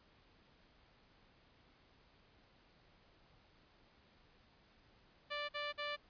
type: tone bursts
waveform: 10% pulse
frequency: 587 Hz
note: D5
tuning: 1 cent flat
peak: -31 dBFS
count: 3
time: 5.3-5.966 s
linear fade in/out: 20 ms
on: 190 ms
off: 48 ms
effects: pink hiss -68 dBFS RMS until 6.09 s + resampled to 11025 Hz